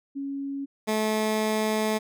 sine / 15% pulse tone pair in turn, 277.2 / 216.5 Hz, C#4 / A3, 0 / -28 cents, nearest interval major third, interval 428 cents, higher first, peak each -29 / -17 dBFS, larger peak second, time 0.15-0.66 / 0.87-1.99 s, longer second, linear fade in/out 20 ms, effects none

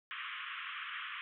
pink band-pass noise, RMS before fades -43 dBFS, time 0.11-1.21 s, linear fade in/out 0 ms, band 1100 to 3300 Hz, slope 96 dB/octave, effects none

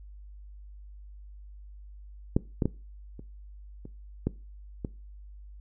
clicks, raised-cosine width 3 ms, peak -9 / -12 / -12 / -29 / -28 / -13 / -19 dBFS, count 7, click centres 2.365 / 2.622 / 2.656 / 3.194 / 3.854 / 4.27 / 4.848 s, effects noise-tail reverb RT60 0.3 s tail -20 dB re dry + added 50 Hz sine -44 dBFS peak until 5.6 s

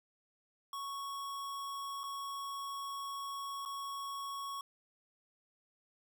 square tone with dropouts, 1108.7 Hz, C#6, in tune, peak -40 dBFS, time 0.73-4.61 s, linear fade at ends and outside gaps 2 ms, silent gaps 2.034-2.038 / 3.652-3.658 s, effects none

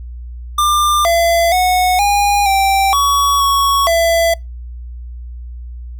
square tone with pitch steps, 1194 / 677 / 733 / 814 / 782 / 1125 / 1113 / 669 Hz, D6 / E5 / F#5 / G#5 / G5 / C#6 / C#6 / E5, +28 / +46 / -16 / -35 / -4 / +25 / +7 / +25 cents, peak -11 dBFS, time 0.58-4.34 s, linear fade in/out 5 ms, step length 470 ms, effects noise-tail reverb RT60 0.2 s tail -25 dB re dry + added 60 Hz sine -26 dBFS peak until 5.99 s

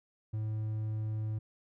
triangle tone, 108.4 Hz, A2, 25 cents flat, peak -30 dBFS, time 0.33-1.39 s, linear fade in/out 10 ms, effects none

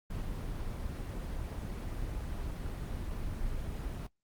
brown noise, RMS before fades -37 dBFS, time 0.1-4.07 s, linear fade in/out 5 ms, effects noise-tail reverb RT60 0.1 s tail -20 dB re dry + Opus 24 kbps

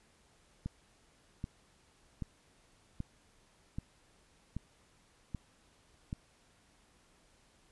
click train, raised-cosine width 5 ms, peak -25 dBFS, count 8, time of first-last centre 0.66-6.129 s, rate 1.28 Hz, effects pink hiss -67 dBFS RMS until 7.71 s + resampled to 24000 Hz

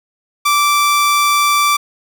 sawtooth tone, 1168 Hz, D6, 10 cents flat, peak -7 dBFS, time 0.45-1.77 s, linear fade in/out 10 ms, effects none

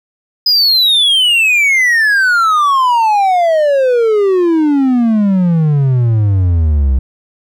triangle exponential sweep, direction down, 5040 to 63.1 Hz, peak -6 dBFS, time 0.46-6.99 s, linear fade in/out 5 ms, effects none

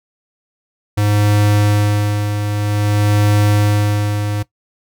square tone with tremolo, 103.83 Hz, G#2, in tune, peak -11 dBFS, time 0.97-4.43 s, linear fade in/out 10 ms, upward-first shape sine, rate 0.52 Hz, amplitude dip 55%, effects noise-tail reverb RT60 0.1 s tail -18 dB re dry

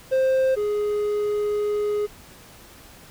triangle tone pair in turn, 525 / 416.7 Hz, C5 / G#4, +6 / +6 cents, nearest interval major third, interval 400 cents, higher first, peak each -15 / -19 dBFS, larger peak first, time 0.11-0.56 / 0.56-2.07 s, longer second, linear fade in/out 20 ms, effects pink hiss -47 dBFS RMS until 3.1 s

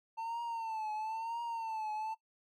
triangle tone with vibrato, 896 Hz, A5, 31 cents sharp, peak -34 dBFS, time 0.17-2.15 s, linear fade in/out 20 ms, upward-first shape triangle, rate 1 Hz, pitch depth 92 cents each way, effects noise-tail reverb RT60 0.1 s tail -18 dB re dry

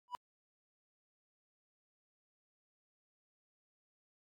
triangle tone with exponential growth, 984 Hz, B5, 7 cents flat, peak -31 dBFS, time 0.08-0.15 s, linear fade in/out 0 ms, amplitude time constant 15 ms, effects AAC 64 kbps

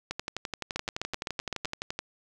two click trains, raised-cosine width 0.2 ms, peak -15 / -14 dBFS, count 23 / 8, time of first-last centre 0.11-1.99 / 0.76-1.655 s, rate 11.7 / 7.82 Hz, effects none

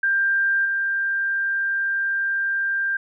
sine tone with level steps, 1588 Hz, G6, 22 cents sharp, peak -17 / -20 dBFS, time 0.03-2.97 s, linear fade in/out 5 ms, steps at 0.65 s, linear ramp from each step 5 ms, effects none

